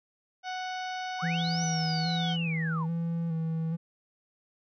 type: harmonic tone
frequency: 740 Hz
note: F#5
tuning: in tune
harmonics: 1 / 2 / 3 / 4 / 5 / 6 / 7 / 8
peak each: -34 / -40 / -44 / -46 / -48 / -50 / -51 / -52 dBFS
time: 0.43-2.37 s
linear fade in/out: 50 ms
type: linear two-way sweep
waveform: sine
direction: up then down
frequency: 800 to 6050 to 800 Hz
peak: -33 dBFS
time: 1.18-2.87 s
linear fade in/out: 50 ms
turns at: 1.64 s
type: tone with vibrato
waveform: triangle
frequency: 164.81 Hz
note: E3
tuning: in tune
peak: -26 dBFS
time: 1.22-3.77 s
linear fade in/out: 20 ms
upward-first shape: square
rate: 1.2 Hz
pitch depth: 28 cents each way
effects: none